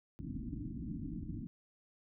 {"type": "low-pass noise", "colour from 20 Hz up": "white", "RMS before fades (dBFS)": -42, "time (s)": [0.19, 1.47], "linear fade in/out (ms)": 0, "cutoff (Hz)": 310, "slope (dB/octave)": 96, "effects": []}